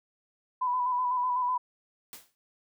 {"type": "tone with vibrato", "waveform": "sine", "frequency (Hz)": 995, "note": "B5", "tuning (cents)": 13, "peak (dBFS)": -25, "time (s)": [0.61, 1.58], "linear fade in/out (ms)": 10, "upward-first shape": "square", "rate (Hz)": 8, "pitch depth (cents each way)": 27}
{"type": "noise with exponential decay", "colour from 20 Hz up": "white", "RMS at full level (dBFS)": -41, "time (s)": [2.13, 2.35], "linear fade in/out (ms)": 0, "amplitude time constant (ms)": 46}
{"effects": []}